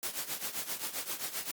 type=noise with tremolo; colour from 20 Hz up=white; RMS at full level=-34 dBFS; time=0.03-1.51 s; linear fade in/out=0 ms; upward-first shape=triangle; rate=7.6 Hz; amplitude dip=85%; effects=high-pass 150 Hz 12 dB/octave + Opus 48 kbps